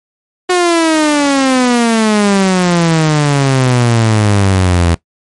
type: exponential sweep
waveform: sawtooth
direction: down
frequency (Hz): 366.1 to 83.1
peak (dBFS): -4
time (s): 0.49-4.95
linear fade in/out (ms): 10
effects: noise-tail reverb RT60 0.1 s tail -18 dB re dry + MP3 48 kbps